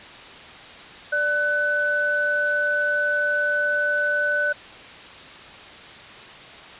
sine tone pair together, 588.1 / 1500 Hz, D5 / F#6, +2 / +23 cents, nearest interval octave + major third, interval 1621 cents, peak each -26 / -20 dBFS, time 1.12-4.53 s, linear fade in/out 10 ms, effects white hiss -41 dBFS RMS until 6.79 s + resampled to 8000 Hz

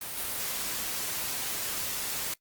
white noise with level steps, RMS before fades -37 / -33 dBFS, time 0.01-2.34 s, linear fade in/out 5 ms, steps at 0.17 s, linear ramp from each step 5 ms, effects noise-tail reverb RT60 0.1 s tail -21 dB re dry + Opus 32 kbps

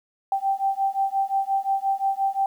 sine beating tone pair, 779 / 784.7 Hz, G5 / G5, -11 / +2 cents, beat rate 5.7 Hz, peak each -24 dBFS, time 0.32-2.46 s, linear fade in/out 2 ms, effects 9-bit

